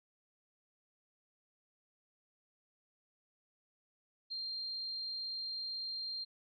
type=tone; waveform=sine; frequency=4186 Hz; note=C8; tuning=in tune; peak=-38 dBFS; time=4.3-6.25 s; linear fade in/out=20 ms; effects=none